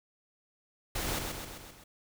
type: noise with echo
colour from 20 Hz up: pink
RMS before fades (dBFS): -34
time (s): 0.95-1.19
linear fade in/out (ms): 5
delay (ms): 130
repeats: 5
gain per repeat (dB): -4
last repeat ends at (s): 1.84
effects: none